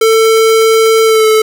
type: tone with pitch glide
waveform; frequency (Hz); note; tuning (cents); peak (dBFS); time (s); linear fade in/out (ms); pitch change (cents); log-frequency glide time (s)
square; 445.9 to 435.7; A4 to A4; +23 to -17; -6; 0.01-1.42; 5; -40; 1.04-1.26
effects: none